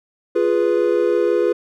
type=chord; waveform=triangle; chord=F diminished; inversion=none; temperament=equal; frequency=349.2 / 415.3 / 493.9 Hz; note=F4 / Ab4 / Cb5; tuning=0 / 0 / 0 cents; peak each=-17 dBFS; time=0.35-1.53 s; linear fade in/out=10 ms; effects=none